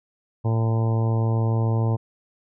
harmonic tone, 113 Hz, A2, 47 cents sharp, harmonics 1 / 2 / 3 / 4 / 5 / 6 / 7 / 8 / 9, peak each -19 / -31 / -33 / -33 / -36 / -39 / -38 / -37 / -41 dBFS, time 0.44-1.97 s, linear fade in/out 20 ms, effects none

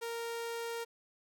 sawtooth tone, 464.5 Hz, A#4, 6 cents flat, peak -33 dBFS, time 0.01-0.85 s, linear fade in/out 20 ms, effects none

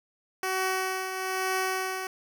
10% pulse tone with tremolo, 376.5 Hz, F#4, 30 cents sharp, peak -17 dBFS, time 0.43-2.07 s, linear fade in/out 2 ms, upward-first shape triangle, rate 1.1 Hz, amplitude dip 55%, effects none

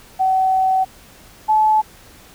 sine tone pair in turn, 757 / 863.6 Hz, F#5 / A5, +39 / -33 cents, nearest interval major second, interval 228 cents, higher second, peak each -13 / -11 dBFS, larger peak second, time 0.19-0.85 / 1.48-1.82 s, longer first, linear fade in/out 20 ms, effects pink hiss -45 dBFS RMS until 2.34 s

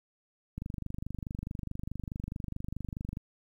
click train, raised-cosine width 5 ms, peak -24 dBFS, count 65, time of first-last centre 0.58-3.171 s, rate 24.7 Hz, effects 10-bit

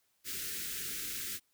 white band-stop noise, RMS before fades -39 dBFS, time 0.24-1.4 s, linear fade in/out 50 ms, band 450 to 1400 Hz, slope 48 dB/octave, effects white hiss -75 dBFS RMS until 1.53 s

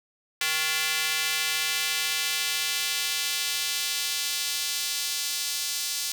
square tone with high-pass filter sweep, 157 Hz, D#3, 16 cents sharp, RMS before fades -28 dBFS, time 0.41-6.12 s, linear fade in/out 2 ms, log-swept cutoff 2200 to 4700 Hz, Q 1.1, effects none

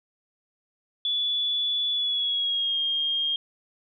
sine tone with pitch glide, 3438 to 3226 Hz, A7 to G7, -41 to +49 cents, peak -23 dBFS, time 1.05-3.36 s, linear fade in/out 2 ms, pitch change -110 cents, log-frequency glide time 1.92-2.79 s, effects none

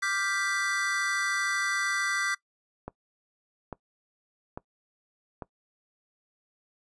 square chord, G dominant seventh, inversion second, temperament equal, 1174.7 / 1396.9 / 1568 / 1975.5 Hz, D6 / F6 / G6 / B6, 0 / 0 / 0 / 0 cents, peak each -34 / -37 / -32 / -31 dBFS, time 0.02-2.35 s, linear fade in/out 10 ms
click train, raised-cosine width 1 ms, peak -22 dBFS, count 4, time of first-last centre 2.88-5.422 s, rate 1.18 Hz
effects noise-tail reverb RT60 0.1 s tail -21 dB re dry + resampled to 22050 Hz

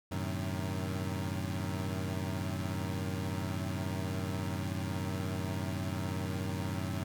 25% pulse chord, F# diminished seventh, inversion none, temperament equal with one note detuned, 93.52 / 110 / 130.81 / 155.56 Hz, F#2 / A2 / C3 / Eb3, +19 / 0 / 0 / 0 cents, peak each -32 / -38 / -38 / -37 dBFS, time 0.11-7.04 s, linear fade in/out 10 ms, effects none

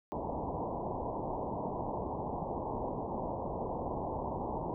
white low-pass noise, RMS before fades -37 dBFS, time 0.12-4.74 s, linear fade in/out 0 ms, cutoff 1000 Hz, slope 96 dB/octave, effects none

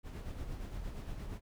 brown noise with tremolo, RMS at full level -40 dBFS, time 0.03-1.41 s, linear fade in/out 50 ms, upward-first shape sine, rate 8.6 Hz, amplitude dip 45%, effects none

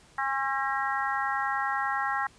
harmonic tone with a mistuned harmonic, 270 Hz, C#4, 45 cents flat, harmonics 3 / 4 / 5 / 6 / 7, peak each -31 / -32 / -33 / -34 / -34 dBFS, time 0.18-2.27 s, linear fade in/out 5 ms, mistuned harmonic 3, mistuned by +15 cents, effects pink hiss -57 dBFS RMS until 2.38 s + resampled to 22050 Hz

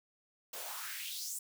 white noise with high-pass filter sweep, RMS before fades -42 dBFS, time 0.53-1.39 s, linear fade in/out 5 ms, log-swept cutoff 450 to 8600 Hz, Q 3.3, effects none

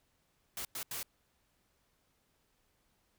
white noise bursts at uneven times, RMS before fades -40 dBFS, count 3, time 0.57-0.65 / 0.75-0.83 / 0.91-1.03 s, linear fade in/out 2 ms, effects pink hiss -75 dBFS RMS until 3.18 s

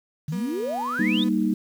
sine exponential sweep, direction up, 140 to 3800 Hz, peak -25 dBFS, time 0.28-1.24 s, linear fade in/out 5 ms
35% pulse tone with pitch glide, 240 to 249.3 Hz, B3 to B3, -49 to +16 cents, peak -32 dBFS, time 0.32-1.29 s, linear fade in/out 5 ms, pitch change +65 cents, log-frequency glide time 0.55-1.09 s
sine chord, Eb major, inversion first, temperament equal, 196 / 233.1 / 311.1 Hz, G3 / Bb3 / Eb4, 0 / 0 / 0 cents, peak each -24 dBFS, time 0.99-1.54 s, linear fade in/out 5 ms
effects 8-bit

